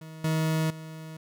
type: tone with level steps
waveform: 40% pulse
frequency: 158.7 Hz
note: D#3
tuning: 35 cents sharp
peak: -40 / -23 / -38 dBFS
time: 0.01-1.17 s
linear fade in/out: 5 ms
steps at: 0.24 / 0.7 s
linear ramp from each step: 5 ms
effects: none